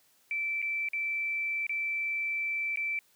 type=tone with dropouts; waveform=sine; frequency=2329 Hz; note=D7; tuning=15 cents flat; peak=-29 dBFS; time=0.31-2.99 s; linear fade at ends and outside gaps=1 ms; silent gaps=0.618-0.625 / 0.887-0.933 / 1.667-1.694 / 2.759-2.772 s; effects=white hiss -66 dBFS RMS until 3.15 s + high-pass 100 Hz 12 dB/octave